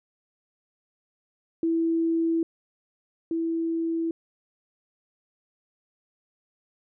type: tone pair in turn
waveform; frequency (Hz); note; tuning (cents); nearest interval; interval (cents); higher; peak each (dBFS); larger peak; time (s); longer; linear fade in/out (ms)
sine; 329.6 / 329.6; E4 / E4; 0 / 0; unison; 0; neither; -21 / -24; first; 1.63-2.43 / 3.31-4.11; neither; 2
effects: none